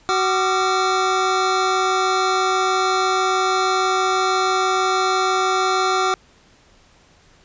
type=tone cluster; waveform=square; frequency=374.6 / 753 / 1190 / 1374 Hz; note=F#4 / F#5 / D6 / F6; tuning=+21 / +30 / +22 / -29 cents; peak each=-23 dBFS; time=0.09-6.14 s; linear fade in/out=0 ms; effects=pink hiss -53 dBFS RMS until 7.44 s + resampled to 16000 Hz